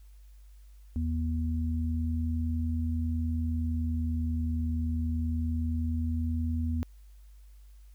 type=tone pair together; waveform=sine; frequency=80.46 / 241.1 Hz; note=E2 / B3; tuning=-41 / -41 cents; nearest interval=octave + perfect fifth; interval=1900 cents; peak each=-28 / -33 dBFS; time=0.96-6.83 s; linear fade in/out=0 ms; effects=added 50 Hz sine -49 dBFS peak until 7.94 s + white hiss -69 dBFS RMS until 7.94 s